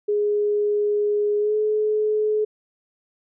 sine tone with pitch glide, 415.3 to 427 Hz, G#4 to G#4, 0 to +48 cents, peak -18 dBFS, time 0.08-2.45 s, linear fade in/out 10 ms, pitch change +48 cents, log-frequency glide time 1.39-1.55 s, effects none

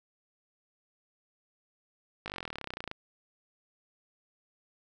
slowing click train, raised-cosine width 0.3 ms, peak -21 dBFS, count 25, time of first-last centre 2.26-2.914 s, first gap 19 ms, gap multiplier 1.03, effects none

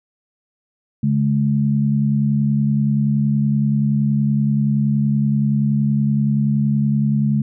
sine tone pair together, 141.31 / 211.9 Hz, C#3 / G#3, +34 / +35 cents, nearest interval perfect fifth, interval 701 cents, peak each -17 dBFS, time 1.03-7.42 s, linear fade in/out 5 ms, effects none

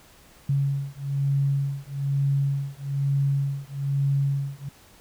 sine beating tone pair, 138.59 / 139.69 Hz, C#3 / C#3, 0 / +14 cents, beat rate 1.1 Hz, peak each -25 dBFS, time 0.49-4.69 s, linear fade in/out 5 ms, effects pink hiss -53 dBFS RMS until 5 s

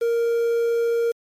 triangle tone with quantisation, 466.2 Hz, A#4, in tune, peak -16 dBFS, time 0.01-1.12 s, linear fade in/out 10 ms, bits 7, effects MP3 64 kbps

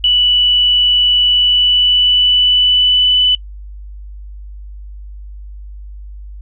sine tone with pitch glide, 2960 to 2991 Hz, F#7 to F#7, 0 to +18 cents, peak -8 dBFS, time 0.04-3.35 s, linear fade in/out 2 ms, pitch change +18 cents, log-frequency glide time 1.26-3.22 s, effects noise-tail reverb RT60 0.1 s tail -24 dB re dry + added 50 Hz sine -28 dBFS peak until 6.41 s

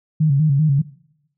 sine tone with vibrato, 146.83 Hz, D3, in tune, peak -12 dBFS, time 0.2-0.82 s, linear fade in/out 10 ms, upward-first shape square, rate 5.1 Hz, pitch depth 100 cents each way, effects noise-tail reverb RT60 0.8 s tail -21 dB re dry

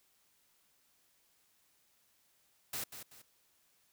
white noise with echo, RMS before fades -39 dBFS, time 2.73-2.84 s, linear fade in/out 5 ms, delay 190 ms, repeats 2, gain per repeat -9 dB, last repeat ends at 3.22 s, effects white hiss -72 dBFS RMS until 3.92 s

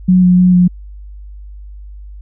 sine tone with pitch steps, 183.2 / 180.2 / 181.7 / 178.9 Hz, F#3 / F#3 / F#3 / F3, -17 / -45 / -31 / +42 cents, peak -5 dBFS, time 0.08-0.68 s, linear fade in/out 10 ms, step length 150 ms, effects added 50 Hz sine -29 dBFS peak until 2.21 s

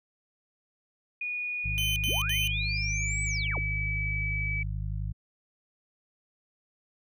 sine tone with pitch glide, 2457 to 2292 Hz, D#7 to D7, -22 to -43 cents, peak -30 dBFS, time 1.21-4.63 s, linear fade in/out 5 ms, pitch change -121 cents, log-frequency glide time 2.49-3.17 s
harmonic tone, 51.5 Hz, G#1, 14 cents flat, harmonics 1 / 2 / 3, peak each -32 / -34 / -39 dBFS, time 1.64-5.13 s, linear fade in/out 20 ms
40% pulse tone bursts, 3062 Hz, G7, 41 cents flat, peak -28 dBFS, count 3, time 1.78-2.474 s, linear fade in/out 0 ms, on 180 ms, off 77 ms
sine linear two-way sweep, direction up then down, 151.7 to 8070 to 151.7 Hz, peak -35 dBFS, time 2.07-3.59 s, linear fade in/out 5 ms, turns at 3.23 s
effects none

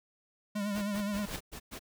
square tone with vibrato, 204.4 Hz, G#3, 27 cents flat, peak -32 dBFS, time 0.55-1.26 s, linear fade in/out 10 ms, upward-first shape triangle, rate 9.6 Hz, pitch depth 66 cents each way
pink noise bursts, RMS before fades -43 dBFS, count 6, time 0.74-1.794 s, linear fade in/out 20 ms, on 84 ms, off 110 ms
pink noise with exponential growth, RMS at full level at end -36 dBFS, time 0.93-1.36 s, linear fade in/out 0 ms, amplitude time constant 92 ms
effects none

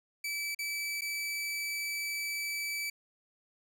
sawtooth tone with dropouts, 2307 Hz, D7, 31 cents flat, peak -30 dBFS, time 0.24-2.9 s, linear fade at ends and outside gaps 5 ms, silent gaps 0.548-0.589 / 1.01-1.018 s, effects none

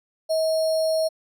sine tone with sample-and-hold, 639 Hz, D#5, 46 cents sharp, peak -19 dBFS, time 0.29-1.09 s, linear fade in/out 20 ms, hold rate 4900 Hz, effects resampled to 32000 Hz

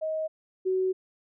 sine tone pair in turn, 630 / 374.6 Hz, D#5 / F#4, +21 / +21 cents, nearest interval major sixth, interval 900 cents, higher first, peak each -27 / -23 dBFS, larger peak second, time 0.01-0.28 / 0.65-0.93 s, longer second, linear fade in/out 20 ms, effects none

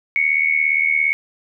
sine tone with amplitude modulation, 2211 Hz, C#7, 5 cents flat, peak -11 dBFS, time 0.16-1.13 s, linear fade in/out 0 ms, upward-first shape sine, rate 77.4 Hz, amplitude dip 75%, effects none

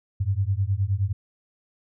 sine beating tone pair, 93.5 / 103.1 Hz, F#2 / G#2, +19 / -12 cents, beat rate 9.6 Hz, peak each -24 dBFS, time 0.2-1.13 s, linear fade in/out 10 ms, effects none

